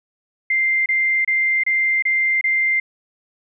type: tone bursts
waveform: sine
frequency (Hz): 2093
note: C7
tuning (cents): 0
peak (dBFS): -15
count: 6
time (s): 0.5-2.8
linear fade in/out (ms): 5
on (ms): 360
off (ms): 28
effects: none